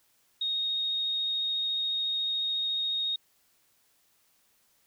sine tone with vibrato, 3729 Hz, A#7, in tune, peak -27 dBFS, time 0.41-3.16 s, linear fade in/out 5 ms, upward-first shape sine, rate 14 Hz, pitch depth 8 cents each way, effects white hiss -68 dBFS RMS until 4.86 s

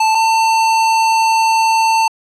square tone pair in turn, 880 / 894.9 Hz, A5 / A5, 0 / +29 cents, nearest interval unison, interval 29 cents, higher second, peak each -11 dBFS, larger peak neither, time 0-0.15 / 0.15-2.08 s, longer second, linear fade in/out 5 ms, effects low-pass 8000 Hz 12 dB/octave

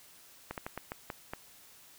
slowing click train, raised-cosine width 0.5 ms, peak -22 dBFS, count 7, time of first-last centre 0.51-1.335 s, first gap 68 ms, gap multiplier 1.28, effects white hiss -57 dBFS RMS until 1.98 s

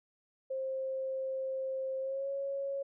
sine tone with pitch glide, 529 to 552.1 Hz, C5 to C#5, +19 to -7 cents, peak -33 dBFS, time 0.5-2.83 s, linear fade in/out 10 ms, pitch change +74 cents, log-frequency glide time 2-2.29 s, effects none

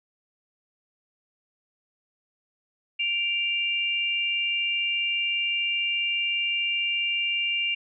sine tone pair together, 2349 / 2794 Hz, D7 / F7, 0 / 0 cents, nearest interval minor third, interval 300 cents, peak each -28 / -25 dBFS, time 2.99-7.75 s, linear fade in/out 10 ms, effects none

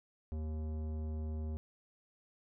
sine tone with tanh clipping, 77.78 Hz, D#2, in tune, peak -38 dBFS, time 0.32-1.57 s, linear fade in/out 0 ms, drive 15 dB, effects none

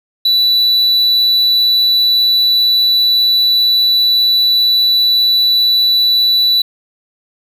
triangle tone, 3959 Hz, B7, 3 cents sharp, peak -7 dBFS, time 0.25-6.62 s, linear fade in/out 5 ms, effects 8-bit

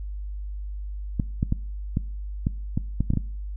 clicks, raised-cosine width 5 ms, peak -10 dBFS, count 10, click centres 1.198 / 1.429 / 1.524 / 1.971 / 2.469 / 2.775 / 3.006 / 3.104 / 3.136 / 3.173 s, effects noise-tail reverb RT60 0.5 s tail -22 dB re dry + added 50 Hz sine -30 dBFS peak until 3.56 s

